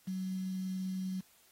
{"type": "tone with quantisation", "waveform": "sine", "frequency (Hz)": 187.6, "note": "F#3", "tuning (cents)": 24, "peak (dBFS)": -34, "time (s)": [0.07, 1.21], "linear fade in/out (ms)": 10, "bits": 9, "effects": ["white hiss -65 dBFS RMS until 1.51 s", "AAC 48 kbps"]}